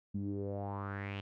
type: tone with low-pass filter sweep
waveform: sawtooth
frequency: 99.6 Hz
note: G2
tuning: 28 cents sharp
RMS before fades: -39 dBFS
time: 0.14-1.21 s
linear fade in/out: 10 ms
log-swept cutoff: 210 to 3100 Hz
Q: 4.9
effects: none